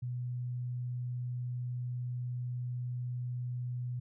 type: tone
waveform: sine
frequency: 123.47 Hz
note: B2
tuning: in tune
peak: -34 dBFS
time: 0.02-4 s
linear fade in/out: 10 ms
effects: none